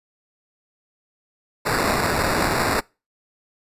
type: noise with sample-and-hold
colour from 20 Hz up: blue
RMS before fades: -21 dBFS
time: 1.65-2.81 s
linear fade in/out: 20 ms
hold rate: 3150 Hz
effects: noise-tail reverb RT60 0.3 s tail -26 dB re dry + resampled to 32000 Hz